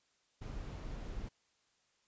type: noise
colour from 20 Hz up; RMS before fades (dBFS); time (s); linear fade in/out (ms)
brown; -43; 0.41-1.29; 10
effects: white hiss -75 dBFS RMS until 2.07 s + resampled to 16000 Hz